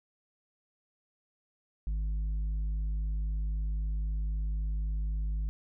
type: tone with tanh clipping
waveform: sine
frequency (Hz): 51.91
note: G#1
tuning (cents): 0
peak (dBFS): -30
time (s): 1.87-5.49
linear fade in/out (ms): 0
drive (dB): 5
effects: none